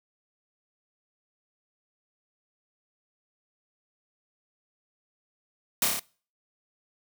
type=noise with echo; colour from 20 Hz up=white; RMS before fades=-23 dBFS; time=5.82-5.85 s; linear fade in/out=2 ms; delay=29 ms; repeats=5; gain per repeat=-2 dB; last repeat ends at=5.995 s; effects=noise-tail reverb RT60 0.4 s tail -23 dB re dry